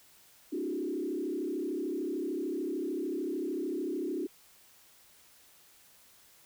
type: tone with frequency modulation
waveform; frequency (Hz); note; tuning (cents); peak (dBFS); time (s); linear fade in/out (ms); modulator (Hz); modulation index
sine; 329.6; E4; 0; -31; 0.52-4.27; 10; 33.4; 1.8
effects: white hiss -60 dBFS RMS until 6.45 s